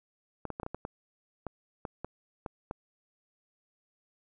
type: clicks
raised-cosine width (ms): 1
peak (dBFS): -22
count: 12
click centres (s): 0.453 / 0.503 / 0.599 / 0.632 / 0.664 / 0.746 / 0.851 / 1.467 / 1.852 / 2.046 / 2.462 / 2.711
effects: none